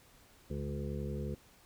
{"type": "harmonic tone with a mistuned harmonic", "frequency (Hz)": 71.6, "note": "D2", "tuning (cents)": -43, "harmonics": [1, 2, 3, 5, 6, 7], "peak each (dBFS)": [-40, -40, -42, -46, -46, -47], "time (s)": [0.5, 1.35], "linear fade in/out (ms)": 5, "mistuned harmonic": 3, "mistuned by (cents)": -18, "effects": ["pink hiss -62 dBFS RMS until 1.65 s"]}